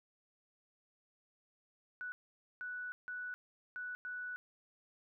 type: tone bursts at uneven times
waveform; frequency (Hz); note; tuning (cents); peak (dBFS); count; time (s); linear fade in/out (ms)
sine; 1480; F#6; 0; -40; 5; 2.01-2.12 / 2.61-2.92 / 3.08-3.34 / 3.76-3.95 / 4.05-4.36; 0
effects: none